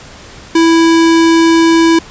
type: tone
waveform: square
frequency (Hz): 329.7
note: E4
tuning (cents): 0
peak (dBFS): -6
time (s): 0.55-1.99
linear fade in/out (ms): 5
effects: pink hiss -34 dBFS RMS until 2.1 s + resampled to 16000 Hz